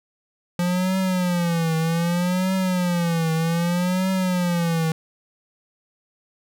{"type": "tone with vibrato", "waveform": "square", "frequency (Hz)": 174.6, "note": "F3", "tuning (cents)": 0, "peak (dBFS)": -20, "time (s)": [0.59, 4.92], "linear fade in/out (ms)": 2, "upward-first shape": "triangle", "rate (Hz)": 0.64, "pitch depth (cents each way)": 150, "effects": []}